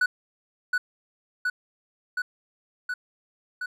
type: tone with echo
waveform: triangle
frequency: 1480 Hz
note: F#6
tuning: in tune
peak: -17 dBFS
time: 0.01-0.06 s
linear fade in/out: 5 ms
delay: 720 ms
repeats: 5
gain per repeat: -2 dB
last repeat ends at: 3.66 s
effects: none